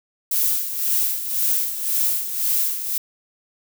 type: noise with tremolo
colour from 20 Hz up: violet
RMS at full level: -19 dBFS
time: 0.31-2.98 s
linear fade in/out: 5 ms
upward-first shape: sine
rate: 1.9 Hz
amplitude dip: 65%
effects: none